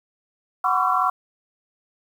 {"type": "tone cluster", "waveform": "sine", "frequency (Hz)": [742, 1010, 1105, 1147, 1354], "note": ["F#5", "B5", "C#6", "D6", "E6"], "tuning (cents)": [5, 39, -6, -41, 46], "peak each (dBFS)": -24, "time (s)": [0.64, 1.1], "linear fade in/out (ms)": 5, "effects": ["8-bit"]}